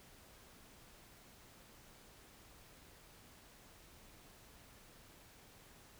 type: silence
effects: pink hiss -61 dBFS RMS until 5.99 s